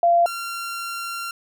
sine / sawtooth tone pair in turn, 688 / 1376 Hz, F5 / F6, -26 / -26 cents, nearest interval octave, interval 1200 cents, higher second, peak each -13 / -24 dBFS, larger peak first, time 0.03-0.26 / 0.26-1.31 s, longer second, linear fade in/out 2 ms, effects none

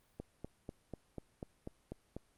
click train, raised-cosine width 2 ms, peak -29 dBFS, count 9, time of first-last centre 0.2-2.166 s, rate 4.07 Hz, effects pink hiss -72 dBFS RMS until 2.37 s + Opus 32 kbps

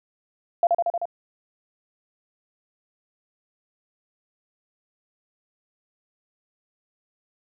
sine tone with echo, 687 Hz, F5, 29 cents flat, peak -14 dBFS, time 0.63-0.67 s, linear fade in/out 2 ms, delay 77 ms, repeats 5, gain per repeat -2 dB, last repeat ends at 1.055 s, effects none

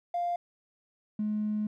triangle tone pair in turn, 698.5 / 211.9 Hz, F5 / G#3, 0 / +35 cents, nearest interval octave + major sixth, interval 2065 cents, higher first, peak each -24 dBFS, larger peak neither, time 0.14-0.36 / 1.19-1.67 s, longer second, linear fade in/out 5 ms, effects tanh soft clip ceiling -25 dBFS

